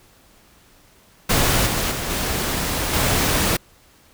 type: noise with level steps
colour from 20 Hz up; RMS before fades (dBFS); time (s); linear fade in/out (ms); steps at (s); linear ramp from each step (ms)
pink; -18 / -22 / -26 / -23 / -19; 1.29-3.57; 10; 1.66 / 1.91 / 2.1 / 2.93; 10
effects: pink hiss -53 dBFS RMS until 4.13 s